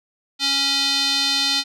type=tone with band-pass filter; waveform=square; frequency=277.2 Hz; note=C#4; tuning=in tune; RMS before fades=-20 dBFS; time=0.39-1.64 s; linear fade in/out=50 ms; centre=4100 Hz; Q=3.8; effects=none